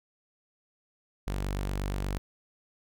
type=tone; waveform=sawtooth; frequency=48.39 Hz; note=G1; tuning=22 cents flat; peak=-26 dBFS; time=1.27-2.18 s; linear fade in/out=0 ms; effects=none